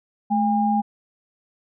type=tone pair together; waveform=sine; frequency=215.6 / 809.8 Hz; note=A3 / G#5; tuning=-35 / -44 cents; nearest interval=octave + major seventh; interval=2291 cents; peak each=-20 dBFS; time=0.3-0.82 s; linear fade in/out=20 ms; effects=none